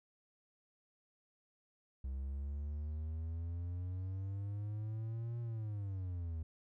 triangle exponential two-way sweep, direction up then down, 65.41 to 118.9 to 79.1 Hz, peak -36 dBFS, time 2.04-6.43 s, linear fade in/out 5 ms, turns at 5.4 s, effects none

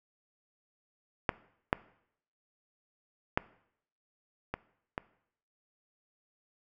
clicks, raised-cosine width 0.5 ms, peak -10 / -9 / -10 / -18 / -18 dBFS, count 5, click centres 1.292 / 1.729 / 3.375 / 4.54 / 4.979 s, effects noise-tail reverb RT60 0.7 s tail -20 dB re dry

